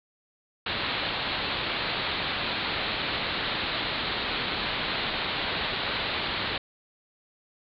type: low-pass noise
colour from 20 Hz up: white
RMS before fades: -30 dBFS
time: 0.66-6.58 s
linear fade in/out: 5 ms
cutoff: 4300 Hz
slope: 96 dB/octave
effects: none